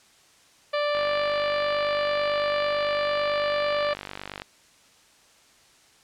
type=harmonic tone; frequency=587.3 Hz; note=D5; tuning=in tune; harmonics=1 / 2 / 3 / 4 / 5 / 6 / 7 / 8; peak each=-24 / -30 / -34 / -36 / -38 / -40 / -41 / -42 dBFS; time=0.73-3.94 s; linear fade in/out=10 ms
type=click train; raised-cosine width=0.3 ms; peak=-18 dBFS; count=171; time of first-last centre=0.95-4.419 s; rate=49 Hz
effects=white hiss -57 dBFS RMS until 6.03 s + low-pass 8000 Hz 12 dB/octave